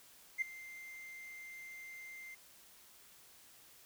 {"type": "tone with ADSR envelope", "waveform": "triangle", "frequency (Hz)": 2091, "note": "C7", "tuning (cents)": -2, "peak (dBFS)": -26, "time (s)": [0.38, 2.35], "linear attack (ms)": 36, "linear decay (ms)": 8, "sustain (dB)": -20, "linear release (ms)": 10, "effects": ["tanh soft clip ceiling -28 dBFS", "white hiss -61 dBFS RMS until 3.85 s"]}